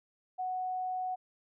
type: tone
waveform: sine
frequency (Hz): 740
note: F#5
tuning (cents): 0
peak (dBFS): -32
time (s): 0.38-1.16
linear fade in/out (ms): 20
effects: none